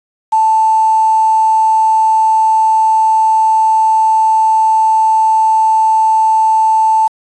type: tone with quantisation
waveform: sine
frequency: 880 Hz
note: A5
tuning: in tune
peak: -7 dBFS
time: 0.32-7.08 s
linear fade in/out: 10 ms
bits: 5
effects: resampled to 22050 Hz